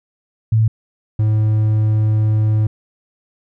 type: tone pair in turn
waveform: sine / triangle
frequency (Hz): 110.7 / 107.92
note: A2 / A2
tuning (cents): +11 / -33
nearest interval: unison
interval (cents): 44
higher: first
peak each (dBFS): -10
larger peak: neither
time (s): 0.52-0.68 / 1.19-2.67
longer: second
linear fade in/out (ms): 5
effects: none